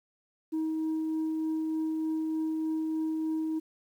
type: tone with tremolo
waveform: sine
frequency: 316.7 Hz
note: D#4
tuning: 31 cents sharp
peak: -25 dBFS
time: 0.52-3.6 s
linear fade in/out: 20 ms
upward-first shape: triangle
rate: 3.3 Hz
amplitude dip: 25%
effects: tanh soft clip ceiling -26 dBFS + 10-bit

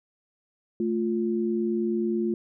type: tone pair together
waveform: sine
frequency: 220.4 / 349.8 Hz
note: A3 / F4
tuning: +3 / +3 cents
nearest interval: minor sixth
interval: 800 cents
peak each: -26 dBFS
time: 0.8-2.34 s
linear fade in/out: 2 ms
effects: none

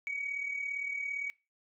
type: tone with amplitude modulation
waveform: sine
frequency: 2256 Hz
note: C#7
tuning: 30 cents sharp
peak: -30 dBFS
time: 0.07-1.3 s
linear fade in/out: 0 ms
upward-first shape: sine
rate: 37.6 Hz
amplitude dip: 65%
effects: noise-tail reverb RT60 0.3 s tail -25 dB re dry + tanh soft clip ceiling -27 dBFS

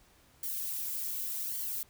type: noise with flanger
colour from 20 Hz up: violet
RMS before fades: -36 dBFS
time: 0.43-1.83 s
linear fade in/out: 2 ms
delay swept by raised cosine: 0.77 to 3.27 ms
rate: 0.87 Hz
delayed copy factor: -0.65
effects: pink hiss -63 dBFS RMS until 1.89 s

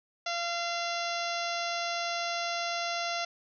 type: harmonic tone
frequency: 687 Hz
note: F5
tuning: 29 cents flat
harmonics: 1 / 2 / 3 / 4 / 5 / 6 / 7 / 8 / 9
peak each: -34 / -37 / -39 / -40 / -41 / -42 / -42 / -43 / -44 dBFS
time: 0.26-3.25 s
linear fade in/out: 5 ms
effects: none

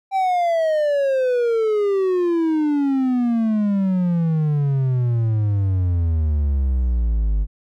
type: exponential sweep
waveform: triangle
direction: down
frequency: 784 to 49 Hz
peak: -14 dBFS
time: 0.11-7.47 s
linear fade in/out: 50 ms
effects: none

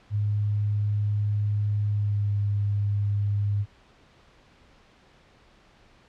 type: tone with pitch glide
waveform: sine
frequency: 103.83 to 102.05 Hz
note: G#2 to G#2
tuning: 0 to -30 cents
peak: -22 dBFS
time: 0.1-3.66 s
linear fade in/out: 50 ms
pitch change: -30 cents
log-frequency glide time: 1.85-2.34 s
effects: pink hiss -57 dBFS RMS until 6.08 s + low-pass 4000 Hz 12 dB/octave

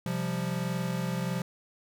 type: chord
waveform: square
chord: C suspended fourth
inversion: none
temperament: equal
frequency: 130.81 / 174.61 / 196 Hz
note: C3 / F3 / G3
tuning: 0 / 0 / 0 cents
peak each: -35 / -32 / -38 dBFS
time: 0.06-1.42 s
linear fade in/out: 2 ms
effects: none

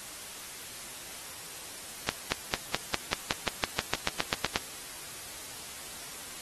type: accelerating click train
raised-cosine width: 0.2 ms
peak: -7 dBFS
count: 16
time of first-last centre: 2.09-4.559 s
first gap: 230 ms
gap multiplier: 0.95
effects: white hiss -43 dBFS RMS until 6.41 s + AAC 32 kbps

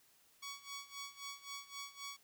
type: tone with tremolo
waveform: 10% pulse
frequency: 1124 Hz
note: C#6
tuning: 24 cents sharp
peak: -35 dBFS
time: 0.42-2.17 s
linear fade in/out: 10 ms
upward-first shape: sine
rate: 3.8 Hz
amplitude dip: 85%
effects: white hiss -69 dBFS RMS until 2.23 s

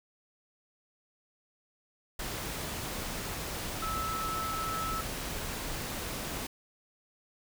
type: tone in noise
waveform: sine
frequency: 1307 Hz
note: E6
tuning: 15 cents flat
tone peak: -33 dBFS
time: 3.82-5.01 s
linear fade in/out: 5 ms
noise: pink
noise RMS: -37 dBFS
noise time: 2.19-6.47 s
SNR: +1 dB
effects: none

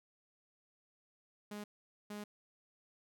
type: tone bursts at uneven times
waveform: sawtooth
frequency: 207.7 Hz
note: G#3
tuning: in tune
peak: -39 dBFS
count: 2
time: 1.51-1.64 / 2.1-2.24 s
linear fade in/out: 5 ms
effects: none

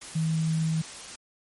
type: tone in noise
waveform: sine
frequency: 160.4 Hz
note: E3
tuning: 47 cents flat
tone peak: -23 dBFS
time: 0.15-0.82 s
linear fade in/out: 10 ms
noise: white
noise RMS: -41 dBFS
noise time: 0.01-1.16 s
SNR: +15 dB
effects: MP3 48 kbps

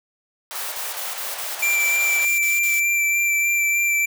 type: high-pass noise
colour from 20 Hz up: pink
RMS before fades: -33 dBFS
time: 0.51-2.25 s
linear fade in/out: 0 ms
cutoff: 580 Hz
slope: 24 dB/octave
type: noise bursts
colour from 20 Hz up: blue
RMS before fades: -30 dBFS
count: 11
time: 0.55-2.8 s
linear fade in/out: 5 ms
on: 170 ms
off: 38 ms
type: tone with vibrato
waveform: square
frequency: 2349 Hz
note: D7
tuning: in tune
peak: -18 dBFS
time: 1.62-4.06 s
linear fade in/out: 10 ms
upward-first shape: sine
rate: 3.3 Hz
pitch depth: 13 cents each way
effects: none

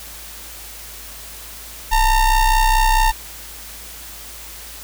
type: ring-modulated tone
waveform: square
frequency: 459.3 Hz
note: A#4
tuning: 26 cents flat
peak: -10 dBFS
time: 1.91-3.12 s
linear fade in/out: 20 ms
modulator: 427 Hz
effects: added 54 Hz sine -41 dBFS peak until 4.83 s + white hiss -36 dBFS RMS until 4.83 s

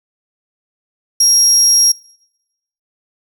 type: tone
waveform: 35% pulse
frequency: 5610 Hz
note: F8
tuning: 7 cents sharp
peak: -5 dBFS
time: 1.2-1.92 s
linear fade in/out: 5 ms
effects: noise-tail reverb RT60 0.9 s tail -24 dB re dry

